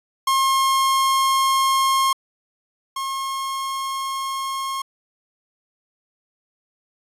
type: tone pair in turn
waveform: 45% pulse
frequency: 1072 / 1078.1 Hz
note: C6 / C#6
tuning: +42 / -49 cents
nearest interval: unison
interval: 9 cents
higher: second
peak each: -16 / -24 dBFS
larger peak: first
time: 0.27-2.13 / 2.96-4.82 s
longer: neither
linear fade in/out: 5 ms
effects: resampled to 32000 Hz